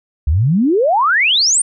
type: exponential sweep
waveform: sine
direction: up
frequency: 66.3 to 9397 Hz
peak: -10 dBFS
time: 0.27-1.62 s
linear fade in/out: 5 ms
effects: none